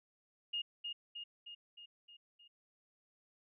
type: tone with echo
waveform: sine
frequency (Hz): 2846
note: F7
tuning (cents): +32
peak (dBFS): -35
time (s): 0.53-0.62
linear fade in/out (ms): 10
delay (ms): 310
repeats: 6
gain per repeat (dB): -4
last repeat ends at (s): 2.48
effects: none